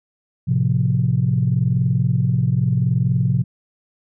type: chord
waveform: sine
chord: F major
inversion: first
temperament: equal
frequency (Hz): 110 / 130.81 / 174.61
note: A2 / C3 / F3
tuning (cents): 0 / 0 / 0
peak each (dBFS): -20 / -17 / -21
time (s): 0.47-3.44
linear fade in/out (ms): 20
effects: tanh soft clip ceiling -6 dBFS